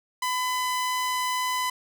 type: tone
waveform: sawtooth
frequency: 1006 Hz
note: B5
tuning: 32 cents sharp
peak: -21 dBFS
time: 0.22-1.7 s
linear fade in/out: 5 ms
effects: none